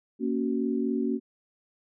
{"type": "chord", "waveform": "sine", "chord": "F# major", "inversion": "first", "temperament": "equal with one note detuned", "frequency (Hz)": [233.1, 277.2, 373.2], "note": ["A#3", "C#4", "F#4"], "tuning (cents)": [0, 0, 15], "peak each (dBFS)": [-28, -29, -31], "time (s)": [0.19, 1.2], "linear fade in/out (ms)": 50, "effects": []}